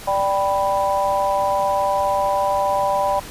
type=chord; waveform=sine; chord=G major; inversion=second; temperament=equal; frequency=587.3 / 784 / 987.8 Hz; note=D5 / G5 / B5; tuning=0 / 0 / 0 cents; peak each=-21 dBFS; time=0.07-3.2 s; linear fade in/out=10 ms; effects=pink hiss -36 dBFS RMS until 3.3 s + resampled to 32000 Hz